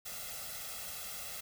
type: noise with comb filter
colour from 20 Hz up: white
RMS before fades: -43 dBFS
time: 0.05-1.41 s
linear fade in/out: 10 ms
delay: 1.5 ms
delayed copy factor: +0.85
effects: none